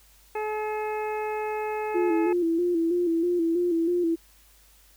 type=harmonic tone; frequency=427.5 Hz; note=A4; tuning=50 cents flat; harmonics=1 / 2 / 3 / 4 / 5 / 6; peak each=-29 / -31 / -42 / -43 / -43 / -41 dBFS; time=0.35-2.33 s; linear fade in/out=5 ms
type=tone with vibrato; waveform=sine; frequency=341.6 Hz; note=F4; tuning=38 cents flat; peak=-21 dBFS; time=1.94-4.16 s; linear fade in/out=20 ms; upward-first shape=square; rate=3.1 Hz; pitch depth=54 cents each way
effects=added 50 Hz sine -58 dBFS peak until 4.96 s + white hiss -58 dBFS RMS until 4.96 s